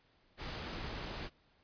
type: noise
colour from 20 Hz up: pink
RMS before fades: -42 dBFS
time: 0.37-1.3 s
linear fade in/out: 50 ms
effects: pink hiss -70 dBFS RMS until 1.63 s + resampled to 11025 Hz